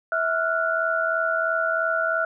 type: tone cluster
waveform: sine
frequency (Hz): 652 / 1377 / 1460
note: E5 / F6 / F#6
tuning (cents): -19 / -25 / -24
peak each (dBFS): -25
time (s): 0.12-2.25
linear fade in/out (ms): 2
effects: none